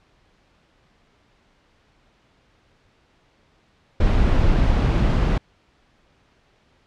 brown noise, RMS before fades -17 dBFS, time 4-5.38 s, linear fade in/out 5 ms, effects pink hiss -60 dBFS RMS until 6.86 s + low-pass 4000 Hz 12 dB/octave

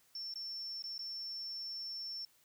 sine tone with dropouts, 5410 Hz, E8, 44 cents sharp, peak -40 dBFS, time 0.15-2.25 s, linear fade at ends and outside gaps 2 ms, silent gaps 0.339-0.356 / 0.823-0.839 / 0.98-0.991 s, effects white hiss -69 dBFS RMS until 2.44 s

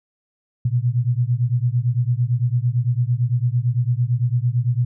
sine beating tone pair, 118 / 126.9 Hz, A#2 / B2, +22 / +47 cents, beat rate 8.9 Hz, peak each -19 / -20 dBFS, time 0.65-4.85 s, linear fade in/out 5 ms, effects none

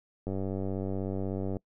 click train, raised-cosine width 2 ms, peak -21 dBFS, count 126, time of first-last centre 0.27-1.568 s, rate 96.3 Hz, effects noise-tail reverb RT60 0.1 s tail -24 dB re dry

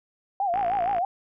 sine tone with vibrato, 747 Hz, F#5, 16 cents sharp, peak -22 dBFS, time 0.4-1.05 s, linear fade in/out 2 ms, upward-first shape sine, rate 6.4 Hz, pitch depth 160 cents each way
click train, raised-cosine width 0.5 ms, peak -20 dBFS, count 26, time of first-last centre 0.54-0.983 s, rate 56.4 Hz
effects none

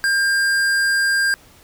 sine tone with tanh clipping, 1600 Hz, G6, 35 cents sharp, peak -17 dBFS, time 0.04-1.34 s, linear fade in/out 0 ms, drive 18 dB, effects pink hiss -49 dBFS RMS until 1.63 s

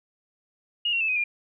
sine tone with pitch steps, 2862 / 2741 / 2624 / 2513 / 2407 Hz, F7 / F7 / E7 / D#7 / D7, +42 / -33 / -9 / +17 / +42 cents, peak -22 dBFS, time 0.85-1.24 s, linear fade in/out 5 ms, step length 78 ms, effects none

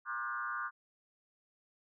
sine tone with frequency modulation, 1318.5 Hz, E6, in tune, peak -35 dBFS, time 0.05-0.71 s, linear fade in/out 50 ms, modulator 123 Hz, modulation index 2.1, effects none

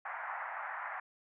pink band-pass noise, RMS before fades -41 dBFS, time 0.05-1 s, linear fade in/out 5 ms, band 720 to 2000 Hz, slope 48 dB/octave, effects none

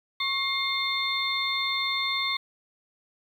sine tone cluster, 1097 / 2124 / 3591 / 4279 Hz, C#6 / C7 / A7 / C8, -18 / +25 / +35 / +38 cents, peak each -32 / -29 / -29 / -34 dBFS, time 0.2-2.37 s, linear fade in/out 5 ms, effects 9-bit

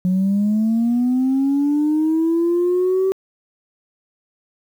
sine linear sweep, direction up, 180.7 to 384.9 Hz, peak -13 dBFS, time 0.05-3.12 s, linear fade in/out 0 ms, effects tanh soft clip ceiling -12 dBFS + 8-bit

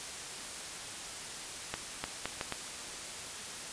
accelerating click train, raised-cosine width 0.3 ms, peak -17 dBFS, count 5, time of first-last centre 1.74-2.523 s, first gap 300 ms, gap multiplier 0.72, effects white hiss -42 dBFS RMS until 3.72 s + resampled to 22050 Hz

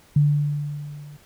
sine tone with level ramp, 146.5 Hz, D3, 4 cents flat, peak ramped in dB -12 to -39 dBFS, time 0.16-1.17 s, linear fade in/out 5 ms, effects pink hiss -54 dBFS RMS until 1.25 s

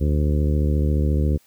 harmonic tone, 74.3 Hz, D2, 21 cents sharp, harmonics 1 / 2 / 3 / 4 / 5 / 6 / 7, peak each -18 / -24 / -28 / -30 / -32 / -34 / -35 dBFS, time 0-1.38 s, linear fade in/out 20 ms, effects white hiss -58 dBFS RMS until 1.46 s

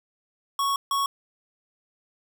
square tone bursts at uneven times, 1108.7 Hz, C#6, in tune, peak -23 dBFS, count 2, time 0.59-0.76 / 0.91-1.06 s, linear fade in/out 2 ms, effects none

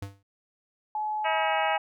square tone with exponential decay, 99 Hz, G2, 18 cents sharp, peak -31 dBFS, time 0.02-0.23 s, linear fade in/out 5 ms, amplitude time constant 44 ms
sine tone with pitch glide, 853 to 823.9 Hz, G#5 to G#5, +46 to -14 cents, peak -27 dBFS, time 0.95-1.78 s, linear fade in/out 2 ms, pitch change -60 cents, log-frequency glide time 1.27-1.54 s
harmonic tone, 320 Hz, D#4, 49 cents sharp, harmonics 2 / 3 / 4 / 5 / 6 / 7 / 8 / 9, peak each -30 / -32 / -33 / -34 / -35 / -35 / -36 / -37 dBFS, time 1.24-1.78 s, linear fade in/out 20 ms
effects none

